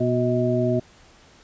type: harmonic tone with a mistuned harmonic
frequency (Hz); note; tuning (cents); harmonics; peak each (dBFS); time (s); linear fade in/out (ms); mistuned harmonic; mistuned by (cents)
122.1; B2; -19; 1 / 2 / 3 / 5; -24 / -24 / -24 / -24; 0-0.8; 10; 5; +61
effects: pink hiss -52 dBFS RMS until 1.43 s + resampled to 16000 Hz